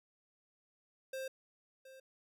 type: tone with echo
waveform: square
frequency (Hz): 528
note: C5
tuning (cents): +16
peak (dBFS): -40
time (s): 1.13-1.28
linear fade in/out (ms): 5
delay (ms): 720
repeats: 1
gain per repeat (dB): -14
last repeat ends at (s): 2
effects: none